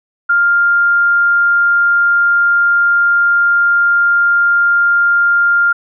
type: tone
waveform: sine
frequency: 1400 Hz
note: F6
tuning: 4 cents sharp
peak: -8 dBFS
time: 0.29-5.73 s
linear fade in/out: 10 ms
effects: none